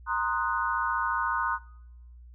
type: chord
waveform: sine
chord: C half-diminished seventh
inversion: third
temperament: equal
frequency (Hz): 932.3 / 1046.5 / 1244.5 / 1480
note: Bb5 / C6 / Eb6 / Gb6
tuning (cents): 0 / 0 / 0 / 0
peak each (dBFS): -31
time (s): 0.06-1.59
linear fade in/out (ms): 50
effects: noise-tail reverb RT60 1.0 s tail -25 dB re dry + added 60 Hz sine -46 dBFS peak until 2.34 s